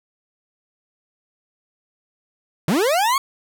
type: linear sweep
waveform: 40% pulse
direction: up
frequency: 138.59 to 1127 Hz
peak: -15 dBFS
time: 2.68-3.18 s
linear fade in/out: 2 ms
effects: none